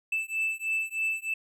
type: beating tone pair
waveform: triangle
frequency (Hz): 2637 / 2640.2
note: E7 / E7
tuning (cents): 0 / +2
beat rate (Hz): 3.2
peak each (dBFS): -29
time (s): 0.12-1.34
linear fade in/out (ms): 5
effects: none